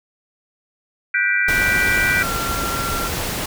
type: chord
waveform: sine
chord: G major seventh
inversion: third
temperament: just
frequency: 1470 / 1568 / 1960 / 2352 Hz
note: F#6 / G6 / B6 / D7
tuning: -12 / 0 / -14 / +2 cents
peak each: -21 dBFS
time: 1.14-2.23 s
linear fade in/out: 5 ms
type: noise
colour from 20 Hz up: pink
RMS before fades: -24 dBFS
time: 1.48-3.46 s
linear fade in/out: 5 ms
type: tone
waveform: sine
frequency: 1371 Hz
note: F6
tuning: 32 cents flat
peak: -24 dBFS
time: 2.2-3.09 s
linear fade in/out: 20 ms
effects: none